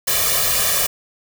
white noise with comb filter, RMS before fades -18 dBFS, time 0.07-0.87 s, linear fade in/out 10 ms, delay 1.7 ms, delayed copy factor +0.95, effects none

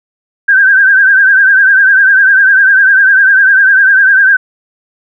sine tone with vibrato, 1576 Hz, G6, 9 cents sharp, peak -3 dBFS, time 0.48-4.37 s, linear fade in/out 10 ms, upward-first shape triangle, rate 10 Hz, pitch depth 88 cents each way, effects none

